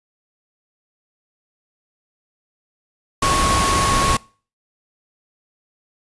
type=tone in noise; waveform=sine; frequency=1100 Hz; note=C#6; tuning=14 cents flat; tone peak=-18 dBFS; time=3.22-4.17 s; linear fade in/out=5 ms; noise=pink; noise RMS=-19 dBFS; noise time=3.22-4.17 s; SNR=-2 dB; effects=noise-tail reverb RT60 0.4 s tail -24 dB re dry + resampled to 24000 Hz